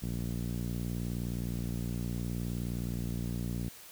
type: tone with low-pass filter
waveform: 5% pulse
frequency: 59.3 Hz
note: A#1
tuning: 30 cents sharp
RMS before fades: -35 dBFS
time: 0.02-3.69 s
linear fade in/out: 10 ms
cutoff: 180 Hz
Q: 1.3
effects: white hiss -51 dBFS RMS until 3.91 s